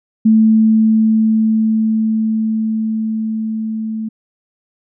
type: tone with level ramp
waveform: sine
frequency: 220 Hz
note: A3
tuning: in tune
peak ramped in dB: -6 to -19 dBFS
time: 0.25-4.09 s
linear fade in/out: 10 ms
effects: none